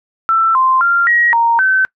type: tone with pitch steps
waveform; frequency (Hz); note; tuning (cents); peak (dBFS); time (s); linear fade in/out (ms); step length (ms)
sine; 1334 / 1043 / 1388 / 1898 / 929 / 1533; E6 / C6 / F6 / A#6 / A#5 / G6; +20 / -6 / -11 / +31 / -6 / -39; -9; 0.29-1.85; 0; 260
effects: noise-tail reverb RT60 0.1 s tail -25 dB re dry